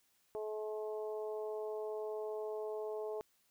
harmonic tone, 214.7 Hz, A3, 42 cents flat, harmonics 2 / 3 / 4 / 5, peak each -39 / -45 / -50 / -56 dBFS, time 0.35-3.21 s, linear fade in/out 0 ms, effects white hiss -74 dBFS RMS until 3.5 s

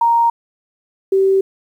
sine tone pair in turn, 932.3 / 386.1 Hz, A#5 / G4, 0 / -26 cents, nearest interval octave + minor third, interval 1526 cents, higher first, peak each -10 / -10 dBFS, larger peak neither, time 0.01-0.3 / 1.12-1.41 s, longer neither, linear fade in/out 5 ms, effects 8-bit

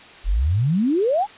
sine exponential sweep, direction up, 38.41 to 880 Hz, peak -16 dBFS, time 0.24-1.27 s, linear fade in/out 50 ms, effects white hiss -43 dBFS RMS until 1.37 s + resampled to 8000 Hz

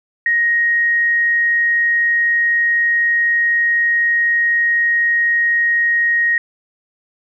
sine tone, 1876 Hz, A#6, 11 cents sharp, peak -12 dBFS, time 0.26-6.38 s, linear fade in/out 2 ms, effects none

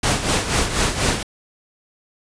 pink noise with tremolo, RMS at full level -17 dBFS, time 0.03-1.23 s, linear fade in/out 5 ms, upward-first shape sine, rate 4.1 Hz, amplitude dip 65%, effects resampled to 22050 Hz

